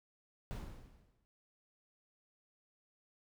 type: noise with exponential decay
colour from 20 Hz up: brown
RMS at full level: -39 dBFS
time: 0.51-1.25 s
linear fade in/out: 0 ms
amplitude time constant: 160 ms
effects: none